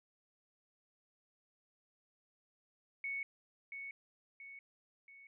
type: tone with echo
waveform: sine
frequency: 2217 Hz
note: C#7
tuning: in tune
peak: -37 dBFS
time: 3.04-3.23 s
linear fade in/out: 2 ms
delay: 680 ms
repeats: 3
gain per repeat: -6 dB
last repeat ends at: 5.27 s
effects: none